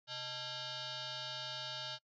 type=tone with frequency modulation; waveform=sine; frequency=131.3 Hz; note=C3; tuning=6 cents sharp; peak=-40 dBFS; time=0.07-1.99 s; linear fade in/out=50 ms; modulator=752 Hz; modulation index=6.1; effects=noise-tail reverb RT60 0.1 s tail -24 dB re dry